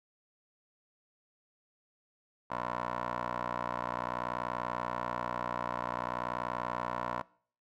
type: tone with band-pass filter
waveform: 15% pulse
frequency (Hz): 60.5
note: B1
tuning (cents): -35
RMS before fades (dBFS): -36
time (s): 2.5-7.22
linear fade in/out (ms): 10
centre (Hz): 980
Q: 2.7
effects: noise-tail reverb RT60 0.5 s tail -22 dB re dry